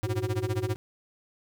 square tone with tremolo, 107.1 Hz, A2, 46 cents flat, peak -25 dBFS, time 0.03-0.76 s, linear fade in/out 0 ms, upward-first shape sine, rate 15 Hz, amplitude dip 100%
sine tone, 370 Hz, F#4, in tune, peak -32 dBFS, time 0.05-0.75 s, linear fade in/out 20 ms
effects 10-bit

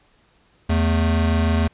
square tone pair together, 82.36 / 220.2 Hz, E2 / A3, -1 / +2 cents, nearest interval octave + perfect fourth, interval 1703 cents, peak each -18 / -23 dBFS, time 0.69-1.68 s, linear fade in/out 10 ms, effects pink hiss -59 dBFS RMS until 1.73 s + resampled to 8000 Hz

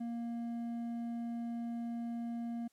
sine tone with hard clipping, 234.2 Hz, A#3, 8 cents sharp, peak -38 dBFS, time 0-2.68 s, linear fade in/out 10 ms, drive 5 dB, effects white hiss -75 dBFS RMS until 2.72 s + low-pass 12000 Hz 12 dB/octave

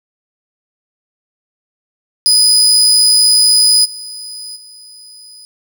30% pulse tone with level steps, 4978 Hz, D#8, in tune, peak -4 / -23 / -32 dBFS, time 2.26-5.45 s, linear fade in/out 0 ms, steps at 3.84 / 4.55 s, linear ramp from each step 20 ms, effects none

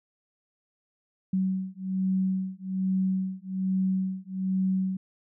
sine beating tone pair, 188.1 / 189.3 Hz, F#3 / F#3, +29 / +40 cents, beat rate 1.2 Hz, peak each -28 dBFS, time 1.33-4.97 s, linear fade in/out 5 ms, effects none

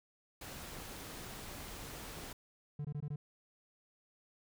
pink noise, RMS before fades -47 dBFS, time 0.41-2.33 s, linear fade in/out 5 ms
triangle tone bursts, 146.83 Hz, D3, in tune, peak -35 dBFS, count 5, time 2.79-3.16 s, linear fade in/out 5 ms, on 58 ms, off 20 ms
effects none

